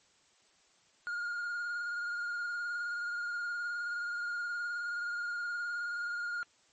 triangle tone with vibrato, 1422 Hz, F6, 31 cents sharp, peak -32 dBFS, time 1.07-6.43 s, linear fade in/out 0 ms, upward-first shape triangle, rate 19 Hz, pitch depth 31 cents each way, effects white hiss -67 dBFS RMS until 6.72 s + MP3 32 kbps

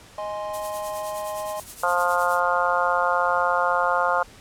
triangle chord, Ab major, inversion second, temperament equal, 622.3 / 830.6 / 1046.5 Hz, Eb5 / Ab5 / C6, 0 / 0 / 0 cents, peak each -28 / -32 / -32 dBFS, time 0.18-1.6 s, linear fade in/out 2 ms
violet noise with tremolo, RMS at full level -30 dBFS, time 0.53-2.4 s, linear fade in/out 10 ms, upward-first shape triangle, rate 9.6 Hz, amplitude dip 80%
harmonic tone, 176.4 Hz, F3, 18 cents sharp, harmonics 3 / 4 / 5 / 6 / 7 / 8, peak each -26 / -26 / -26 / -26 / -26 / -26 dBFS, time 1.83-4.23 s, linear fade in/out 5 ms
effects pink hiss -48 dBFS RMS until 4.4 s + low-pass 10000 Hz 12 dB/octave

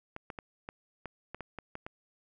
clicks, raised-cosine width 0.5 ms, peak -25 dBFS, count 10, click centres 0.164 / 0.302 / 0.388 / 0.689 / 1.057 / 1.346 / 1.407 / 1.587 / 1.754 / 1.865 s, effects none

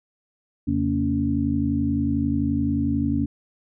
sine tone cluster, 82 / 134.6 / 230.8 / 282.2 Hz, E2 / C3 / A#3 / C#4, -9 / +49 / -17 / +31 cents, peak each -27 / -29 / -25 / -23 dBFS, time 0.67-3.26 s, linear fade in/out 10 ms, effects none

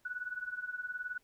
sine tone with tremolo, 1477 Hz, F#6, 3 cents flat, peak -33 dBFS, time 0.05-1.18 s, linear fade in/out 5 ms, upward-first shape triangle, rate 19 Hz, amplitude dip 90%, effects pink hiss -72 dBFS RMS until 1.23 s

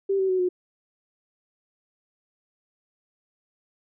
sine tone with pitch steps, 392 / 381.7 / 371.7 / 362 Hz, G4 / G4 / F#4 / F#4, 0 / -46 / +8 / -38 cents, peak -20 dBFS, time 0.09-0.49 s, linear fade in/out 10 ms, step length 100 ms, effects none

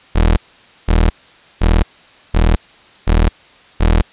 30% pulse tone bursts, 40 Hz, D#1, 49 cents sharp, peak -6 dBFS, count 6, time 0.15-4.02 s, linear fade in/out 10 ms, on 220 ms, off 510 ms, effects white hiss -45 dBFS RMS until 4.12 s + resampled to 8000 Hz

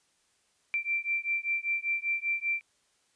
sine beating tone pair, 2349 / 2354.1 Hz, D7 / D7, 0 / +4 cents, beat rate 5.1 Hz, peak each -31 dBFS, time 0.74-2.61 s, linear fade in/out 0 ms, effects white hiss -70 dBFS RMS until 3.15 s + resampled to 22050 Hz

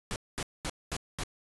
pink noise bursts, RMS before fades -34 dBFS, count 5, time 0.11-1.235 s, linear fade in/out 0 ms, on 49 ms, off 220 ms, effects resampled to 24000 Hz

